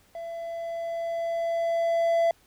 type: tone with level ramp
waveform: triangle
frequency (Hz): 671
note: E5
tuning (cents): +31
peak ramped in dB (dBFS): -32 to -17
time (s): 0.15-2.31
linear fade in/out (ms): 2
effects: pink hiss -61 dBFS RMS until 2.46 s